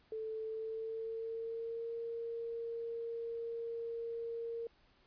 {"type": "tone with pitch glide", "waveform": "sine", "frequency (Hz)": [440, 462.7], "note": ["A4", "A#4"], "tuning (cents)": [0, -13], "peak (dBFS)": -38, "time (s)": [0.12, 4.67], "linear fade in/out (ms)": 2, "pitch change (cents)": 87, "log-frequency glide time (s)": [0.44, 1.93], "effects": ["pink hiss -69 dBFS RMS until 5.06 s", "resampled to 11025 Hz"]}